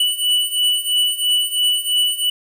square beating tone pair, 2960 / 2963 Hz, F#7 / F#7, 0 / +2 cents, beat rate 3 Hz, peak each -21 / -18 dBFS, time 0-2.3 s, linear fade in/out 5 ms, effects 8-bit

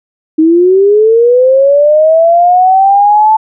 sine linear sweep, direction up, 310 to 880 Hz, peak -3 dBFS, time 0.38-3.37 s, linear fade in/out 10 ms, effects none

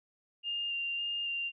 sine tone with vibrato, 2800 Hz, F7, 4 cents sharp, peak -32 dBFS, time 0.43-1.52 s, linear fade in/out 50 ms, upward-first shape square, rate 1.8 Hz, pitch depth 11 cents each way, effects none

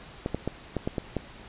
clicks, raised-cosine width 2 ms, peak -14 dBFS, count 7, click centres 0.261 / 0.346 / 0.476 / 0.767 / 0.875 / 0.982 / 1.167 s, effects pink hiss -47 dBFS RMS until 1.48 s + resampled to 8000 Hz

